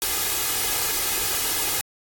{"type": "noise with comb filter", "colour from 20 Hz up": "white", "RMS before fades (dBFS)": -24, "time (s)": [0.02, 1.81], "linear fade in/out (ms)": 0, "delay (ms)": 2.4, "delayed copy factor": 0.6, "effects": ["AAC 64 kbps"]}